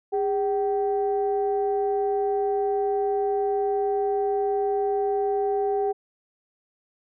sine tone pair together, 406.8 / 768 Hz, G#4 / G5, -36 / -36 cents, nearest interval major seventh, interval 1100 cents, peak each -22 / -26 dBFS, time 0.12-5.93 s, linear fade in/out 20 ms, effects tanh soft clip ceiling -14 dBFS

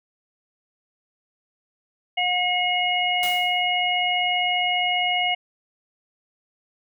harmonic tone, 721 Hz, F#5, 45 cents flat, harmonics 1 / 3 / 4, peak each -24 / -24 / -24 dBFS, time 2.17-5.35 s, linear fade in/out 10 ms
white noise with exponential decay, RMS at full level -30 dBFS, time 3.23-3.69 s, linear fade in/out 1 ms, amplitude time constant 99 ms
effects none

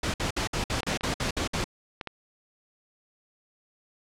pink noise bursts, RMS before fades -28 dBFS, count 10, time 0.03-1.643 s, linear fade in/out 5 ms, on 110 ms, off 57 ms
clicks, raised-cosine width 0.3 ms, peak -18 dBFS, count 9, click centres 0.745 / 0.832 / 0.928 / 1.009 / 1.125 / 1.296 / 1.601 / 2.012 / 2.073 s
effects low-pass 7000 Hz 12 dB/octave

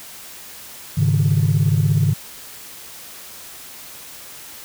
sine chord, Ab suspended fourth, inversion none, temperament equal, 103.83 / 138.59 / 155.56 Hz, Ab2 / Db3 / Eb3, 0 / 0 / 0 cents, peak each -17 dBFS, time 0.97-2.14 s, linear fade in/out 10 ms, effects tanh soft clip ceiling -8 dBFS + white hiss -38 dBFS RMS until 4.64 s

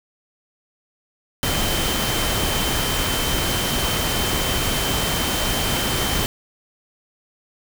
sine tone in noise, 3098 Hz, G7, 21 cents flat, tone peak -28 dBFS, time 1.43-6.26 s, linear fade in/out 0 ms, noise pink, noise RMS -22 dBFS, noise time 1.43-6.26 s, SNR -9 dB, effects none

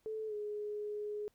sine tone with pitch glide, 436.6 to 418.1 Hz, A4 to G#4, -13 to +12 cents, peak -37 dBFS, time 0.06-1.28 s, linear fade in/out 0 ms, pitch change -75 cents, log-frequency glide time 0.27-0.34 s, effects pink hiss -75 dBFS RMS until 1.34 s

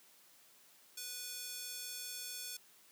square tone with high-pass filter, 492.3 Hz, B4, 6 cents flat, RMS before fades -45 dBFS, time 0.97-2.57 s, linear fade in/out 5 ms, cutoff 4700 Hz, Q 0.79, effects white hiss -64 dBFS RMS until 2.91 s + high-pass 150 Hz 12 dB/octave

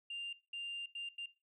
sine tone bursts at uneven times, 2794 Hz, F7, in tune, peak -39 dBFS, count 4, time 0.1-0.33 / 0.53-0.86 / 0.95-1.09 / 1.18-1.26 s, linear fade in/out 5 ms, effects noise-tail reverb RT60 0.3 s tail -19 dB re dry + tanh soft clip ceiling -37 dBFS

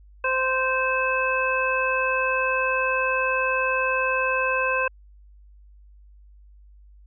harmonic tone, 520 Hz, C5, 11 cents flat, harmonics 1 / 2 / 3 / 5, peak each -26 / -26 / -26 / -26 dBFS, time 0.24-4.88 s, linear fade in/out 5 ms, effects added 50 Hz sine -47 dBFS peak until 7.06 s

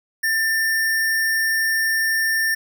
sine tone with sample-and-hold, 1786 Hz, A6, 25 cents sharp, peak -17 dBFS, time 0.23-2.55 s, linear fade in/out 10 ms, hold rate 7350 Hz, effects none

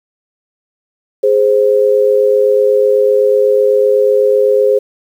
sine tone pair together, 415.3 / 523.3 Hz, G#4 / C5, 0 / 0 cents, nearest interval major third, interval 400 cents, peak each -10 dBFS, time 1.23-4.79 s, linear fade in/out 10 ms, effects 7-bit

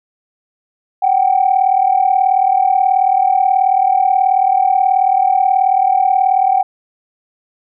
sine tone pair together, 745.5 / 784 Hz, F#5 / G5, +13 / 0 cents, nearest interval minor second, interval 87 cents, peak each -12 dBFS, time 1.02-6.63 s, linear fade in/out 10 ms, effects tanh soft clip ceiling -2 dBFS

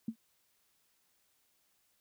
sine tone with exponential decay, 225.6 Hz, A3, 44 cents sharp, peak -29 dBFS, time 0.08-0.16 s, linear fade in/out 5 ms, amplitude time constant 16 ms, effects white hiss -74 dBFS RMS until 2 s

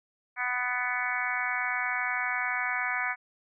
harmonic tone, 248.4 Hz, B3, 10 cents sharp, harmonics 3 / 4 / 5 / 6 / 7 / 8 / 9, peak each -37 / -37 / -37 / -34 / -34 / -36 / -33 dBFS, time 0.36-3.16 s, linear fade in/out 50 ms, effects none

